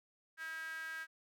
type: tone with high-pass filter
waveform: sawtooth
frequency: 322 Hz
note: E4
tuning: 41 cents flat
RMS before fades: -44 dBFS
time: 0.37-1.07 s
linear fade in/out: 50 ms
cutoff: 1600 Hz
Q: 8.5
effects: none